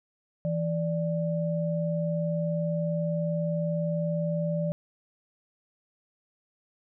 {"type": "tone pair together", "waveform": "sine", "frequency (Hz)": [164.9, 587.6], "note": ["E3", "D5"], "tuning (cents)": [1, 1], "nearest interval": "octave + minor seventh", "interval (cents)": 2200, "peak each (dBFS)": [-27, -30], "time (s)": [0.45, 4.72], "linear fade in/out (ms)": 0, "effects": []}